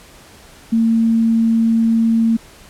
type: tone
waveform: sine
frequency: 227 Hz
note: A#3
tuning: 46 cents flat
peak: -11 dBFS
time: 0.72-2.37 s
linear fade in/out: 10 ms
effects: pink hiss -43 dBFS RMS until 2.69 s + low-pass 12000 Hz 12 dB/octave